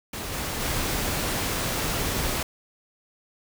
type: noise with level steps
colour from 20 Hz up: pink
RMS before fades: -33 / -30 / -27 dBFS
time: 0.13-2.43 s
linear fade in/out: 5 ms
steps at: 0.32 / 0.6 s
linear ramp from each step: 20 ms
effects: none